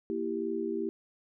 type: chord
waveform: sine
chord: E diminished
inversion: second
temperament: equal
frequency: 233.1 / 329.6 / 392 Hz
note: Bb3 / E4 / G4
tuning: 0 / 0 / 0 cents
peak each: -37 / -34 / -33 dBFS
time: 0.1-0.89 s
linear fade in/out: 0 ms
effects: none